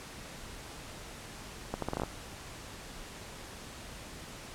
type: accelerating click train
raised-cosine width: 1 ms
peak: -18 dBFS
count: 8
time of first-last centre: 1.74-2.035 s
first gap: 83 ms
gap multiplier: 0.76
effects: pink hiss -46 dBFS RMS until 4.54 s + low-pass 10000 Hz 12 dB/octave